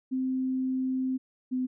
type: tone pair in turn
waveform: sine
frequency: 259.8 / 255.3 Hz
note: C4 / C4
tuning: -12 / -42 cents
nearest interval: unison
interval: 30 cents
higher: first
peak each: -26 dBFS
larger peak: neither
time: 0.11-1.18 / 1.51-1.67 s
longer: first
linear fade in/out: 20 ms
effects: none